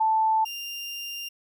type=tone pair in turn; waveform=sine / 30% pulse; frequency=880 / 2794 Hz; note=A5 / F7; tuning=0 / 0 cents; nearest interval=octave + minor sixth; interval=2000 cents; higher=second; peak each=-19 / -30 dBFS; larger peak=first; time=0-0.45 / 0.45-1.29 s; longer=second; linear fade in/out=10 ms; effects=none